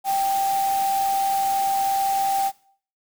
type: tone in noise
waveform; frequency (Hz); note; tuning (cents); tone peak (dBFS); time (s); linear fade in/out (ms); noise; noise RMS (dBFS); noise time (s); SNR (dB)
sine; 784; G5; 0; -19; 0.04-2.52; 50; white; -33; 0.04-2.52; +11
effects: noise-tail reverb RT60 0.5 s tail -19 dB re dry